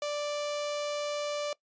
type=tone with notch filter; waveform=sawtooth; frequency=587.3 Hz; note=D5; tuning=in tune; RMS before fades=-33 dBFS; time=0.02-1.53 s; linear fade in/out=2 ms; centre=1600 Hz; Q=1.7; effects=noise-tail reverb RT60 0.1 s tail -21 dB re dry + resampled to 16000 Hz